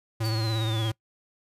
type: tone with vibrato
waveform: square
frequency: 111.1 Hz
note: A2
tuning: 17 cents sharp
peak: -26 dBFS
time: 0.2-0.92 s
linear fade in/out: 10 ms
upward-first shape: triangle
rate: 17 Hz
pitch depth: 55 cents each way
type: linear sweep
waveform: sine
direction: down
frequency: 4588 to 3200 Hz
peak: -34 dBFS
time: 0.24-0.9 s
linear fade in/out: 2 ms
type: noise with exponential decay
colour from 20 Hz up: blue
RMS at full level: -38 dBFS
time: 0.25-0.42 s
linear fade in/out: 2 ms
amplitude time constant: 35 ms
effects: noise-tail reverb RT60 0.1 s tail -23 dB re dry + resampled to 32000 Hz